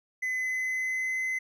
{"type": "tone with pitch glide", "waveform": "triangle", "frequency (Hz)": [2025, 2044], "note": ["B6", "C7"], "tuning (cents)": [43, -41], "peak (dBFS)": -26, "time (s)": [0.22, 1.39], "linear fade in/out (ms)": 10, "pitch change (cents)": 16, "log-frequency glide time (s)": [0.36, 1.21], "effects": []}